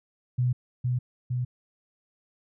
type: tone with echo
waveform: sine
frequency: 124.5 Hz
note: B2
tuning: 14 cents sharp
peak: -21 dBFS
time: 0.38-0.53 s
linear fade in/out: 10 ms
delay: 460 ms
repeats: 2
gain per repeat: -2 dB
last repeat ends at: 1.45 s
effects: none